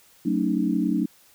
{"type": "chord", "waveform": "sine", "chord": "D# half-diminished seventh", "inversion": "first", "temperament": "just", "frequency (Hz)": [186.68, 224, 280, 311.1], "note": ["F#3", "A3", "C#4", "D#4"], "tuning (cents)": [16, 31, 18, 0], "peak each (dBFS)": -26, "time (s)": [0.25, 1.06], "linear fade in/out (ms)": 10, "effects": ["white hiss -56 dBFS RMS until 1.34 s"]}